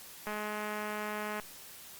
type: click train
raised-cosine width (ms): 0.5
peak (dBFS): -23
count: 239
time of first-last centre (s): 0.27-1.398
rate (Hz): 211
effects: white hiss -50 dBFS RMS until 1.99 s + Opus 48 kbps